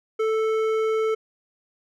sine tone with hard clipping, 440 Hz, A4, in tune, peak -22 dBFS, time 0.19-1.15 s, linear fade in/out 10 ms, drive 10 dB, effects none

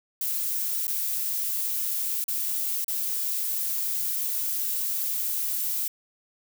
violet noise with dropouts, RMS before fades -28 dBFS, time 0.21-5.88 s, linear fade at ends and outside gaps 2 ms, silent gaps 0.87-0.879 / 2.241-2.281 / 2.845-2.881 s, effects none

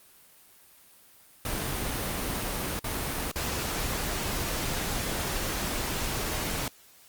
pink noise with dropouts, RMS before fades -31 dBFS, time 1.45-6.68 s, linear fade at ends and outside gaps 2 ms, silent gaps 2.792-2.842 / 3.315-3.358 s, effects white hiss -56 dBFS RMS until 7.08 s + Opus 32 kbps

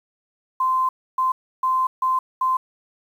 sine tone bursts at uneven times, 1037 Hz, C6, 16 cents flat, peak -17 dBFS, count 5, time 0.6-0.89 / 1.18-1.32 / 1.63-1.87 / 2.02-2.19 / 2.41-2.57 s, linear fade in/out 5 ms, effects 8-bit

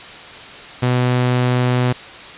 sawtooth tone, 124.6 Hz, B2, 16 cents sharp, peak -10 dBFS, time 0.82-1.93 s, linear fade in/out 10 ms, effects white hiss -35 dBFS RMS until 2.37 s + resampled to 8000 Hz

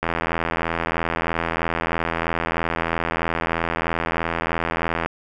click train, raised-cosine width 0.5 ms, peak -7 dBFS, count 419, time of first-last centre 0.03-5.06 s, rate 83.1 Hz, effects none

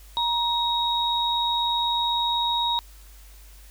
sine tone pair together, 944 / 3776 Hz, A#5 / A#7, +22 / +22 cents, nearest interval 2 octaves, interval 2400 cents, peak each -24 dBFS, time 0.17-2.79 s, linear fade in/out 0 ms, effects added 50 Hz sine -45 dBFS peak until 3.7 s + white hiss -53 dBFS RMS until 3.7 s

